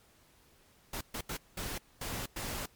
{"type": "noise bursts at uneven times", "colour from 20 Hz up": "pink", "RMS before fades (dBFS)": -38, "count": 6, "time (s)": [[0.93, 1.01], [1.14, 1.21], [1.29, 1.37], [1.57, 1.78], [2.01, 2.26], [2.36, 2.66]], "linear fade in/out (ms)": 5, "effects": ["pink hiss -64 dBFS RMS until 2.75 s", "MP3 96 kbps"]}